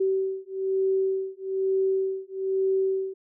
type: beating tone pair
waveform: sine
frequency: 382.7 / 383.8 Hz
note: G4 / G4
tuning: -42 / -37 cents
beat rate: 1.1 Hz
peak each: -26 dBFS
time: 0-3.14 s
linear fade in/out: 10 ms
effects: none